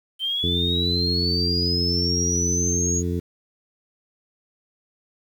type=linear sweep; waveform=sine; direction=up; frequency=3100 to 6710 Hz; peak=-22 dBFS; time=0.19-3.03 s; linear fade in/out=50 ms
type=harmonic tone; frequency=87.31 Hz; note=F2; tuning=in tune; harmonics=1 / 2 / 3 / 4 / 5; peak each=-25 / -28 / -30 / -31 / -32 dBFS; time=0.43-3.2 s; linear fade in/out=10 ms
effects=8-bit